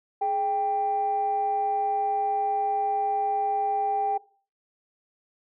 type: tone pair together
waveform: sine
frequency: 420 / 789.4 Hz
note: G#4 / G5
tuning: +19 / +12 cents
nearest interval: major seventh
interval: 1093 cents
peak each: -31 / -22 dBFS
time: 0.21-4.18 s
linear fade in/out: 10 ms
effects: noise-tail reverb RT60 0.4 s tail -20 dB re dry + tanh soft clip ceiling -17 dBFS